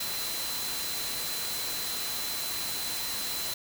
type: tone in noise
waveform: sine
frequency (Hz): 4054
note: B7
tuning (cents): +45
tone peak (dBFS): -36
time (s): 0-3.54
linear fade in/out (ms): 5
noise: white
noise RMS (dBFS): -34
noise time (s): 0-3.54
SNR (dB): -5
effects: none